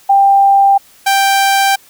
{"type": "tone pair in turn", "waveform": ["sine", "sawtooth"], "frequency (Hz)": [791, 785.5], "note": ["G5", "G5"], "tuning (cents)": [15, 3], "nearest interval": "unison", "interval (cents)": 12, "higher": "first", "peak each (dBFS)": -5, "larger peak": "neither", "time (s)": [[0.09, 0.78], [1.06, 1.76]], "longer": "second", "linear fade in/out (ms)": 10, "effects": ["white hiss -45 dBFS RMS until 1.89 s"]}